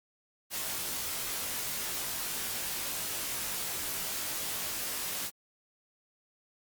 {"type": "noise with comb filter", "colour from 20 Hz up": "white", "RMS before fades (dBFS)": -35, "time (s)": [0.5, 5.31], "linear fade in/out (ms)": 50, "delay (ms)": 19, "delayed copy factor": -0.85, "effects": ["Opus 48 kbps"]}